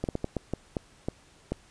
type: slowing click train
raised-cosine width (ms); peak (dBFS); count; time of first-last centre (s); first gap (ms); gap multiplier
2; -15; 9; 0.04-1.52; 48; 1.37
effects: pink hiss -58 dBFS RMS until 1.7 s + resampled to 22050 Hz